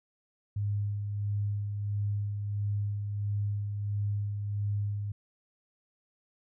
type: tone with tremolo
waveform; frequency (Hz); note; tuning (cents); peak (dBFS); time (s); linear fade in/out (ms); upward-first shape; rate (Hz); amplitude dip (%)
sine; 102.5; G#2; -22; -27; 0.56-5.12; 5; sine; 1.5; 40
effects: none